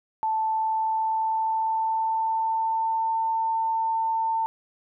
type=tone with pitch glide; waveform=sine; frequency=880 to 897.5 Hz; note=A5 to A5; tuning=0 to +34 cents; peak=-22 dBFS; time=0.23-4.46 s; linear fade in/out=0 ms; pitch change=+34 cents; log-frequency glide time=0.38-3.16 s; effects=none